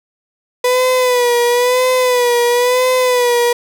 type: tone with vibrato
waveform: 35% pulse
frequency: 494.1 Hz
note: B4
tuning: 1 cent sharp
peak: -9 dBFS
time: 0.64-3.53 s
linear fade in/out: 5 ms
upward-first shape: sine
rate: 0.99 Hz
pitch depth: 56 cents each way
effects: none